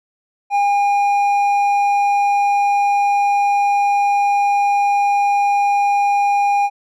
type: tone with hard clipping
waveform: sine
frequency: 810 Hz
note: G#5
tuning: 43 cents flat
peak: -14 dBFS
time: 0.5-6.7 s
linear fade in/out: 50 ms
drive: 5 dB
effects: none